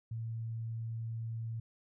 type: tone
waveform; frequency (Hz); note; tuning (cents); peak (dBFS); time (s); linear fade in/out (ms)
sine; 113.7; A#2; -43; -36; 0.11-1.6; 5
effects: none